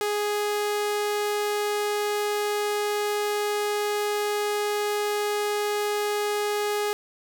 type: tone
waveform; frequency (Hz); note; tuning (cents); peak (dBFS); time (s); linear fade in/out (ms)
sawtooth; 415.3; G#4; 0; -20; 0.01-6.93; 0
effects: none